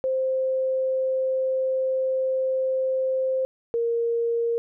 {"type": "tone pair in turn", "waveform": "sine", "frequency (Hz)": [523.3, 466.2], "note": ["C5", "A#4"], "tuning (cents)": [0, 0], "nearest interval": "major second", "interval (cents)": 200, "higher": "first", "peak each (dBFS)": -21, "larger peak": "neither", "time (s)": [[0.04, 3.45], [3.74, 4.58]], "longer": "first", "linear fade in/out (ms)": 0, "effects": []}